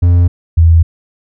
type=tone pair in turn; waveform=triangle / sine; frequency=87.5 / 82.59 Hz; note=F2 / E2; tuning=+4 / +4 cents; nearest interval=minor second; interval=100 cents; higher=first; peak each=-3 dBFS; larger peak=neither; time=0.02-0.28 / 0.57-0.83 s; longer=neither; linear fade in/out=10 ms; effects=none